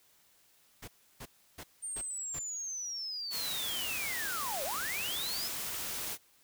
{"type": "noise bursts", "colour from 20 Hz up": "pink", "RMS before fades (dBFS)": -45, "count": 5, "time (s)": [0.82, 2.395], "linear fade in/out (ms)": 10, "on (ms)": 59, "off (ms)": 320}
{"type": "linear two-way sweep", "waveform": "sine", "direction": "down then up", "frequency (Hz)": [8910, 502, 5280], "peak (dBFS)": -36, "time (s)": [1.82, 5.49], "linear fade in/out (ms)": 20, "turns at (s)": 4.64}
{"type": "noise", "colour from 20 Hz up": "white", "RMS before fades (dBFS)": -38, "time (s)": [3.3, 6.18], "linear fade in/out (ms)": 50}
{"effects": ["white hiss -66 dBFS RMS until 6.43 s"]}